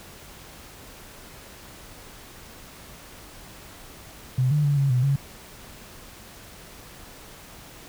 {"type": "tone with pitch steps", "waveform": "sine", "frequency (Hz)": [128.3, 149.1, 143.7, 138.6, 125, 139], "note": ["C3", "D3", "D3", "C#3", "B2", "C#3"], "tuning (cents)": [-34, 27, -37, 0, 21, 5], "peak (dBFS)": -18, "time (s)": [4.38, 5.16], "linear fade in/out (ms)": 5, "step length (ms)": 130, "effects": ["pink hiss -45 dBFS RMS until 7.88 s"]}